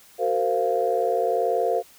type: tone cluster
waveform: sine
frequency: 377 / 458.5 / 519 / 694 Hz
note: F#4 / A#4 / C5 / F5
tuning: +32 / -29 / -14 / -11 cents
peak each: -29 / -24 / -25 / -24 dBFS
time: 0.18-1.83 s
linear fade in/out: 50 ms
effects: tanh soft clip ceiling -9 dBFS + white hiss -52 dBFS RMS until 1.98 s